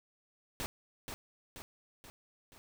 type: noise with echo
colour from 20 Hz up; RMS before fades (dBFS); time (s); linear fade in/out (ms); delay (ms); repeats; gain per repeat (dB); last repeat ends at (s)
pink; -38; 0.6-0.66; 0; 480; 4; -5; 2.58
effects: none